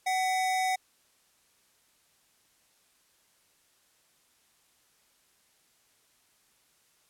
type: tone pair together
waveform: square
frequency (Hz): 749.2 / 2000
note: F#5 / B6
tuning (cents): +21 / +21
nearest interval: octave + perfect fourth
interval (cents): 1700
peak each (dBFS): -27 / -36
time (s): 0.06-0.76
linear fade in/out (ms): 10
effects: white hiss -67 dBFS RMS until 7.09 s + low-pass 12000 Hz 12 dB/octave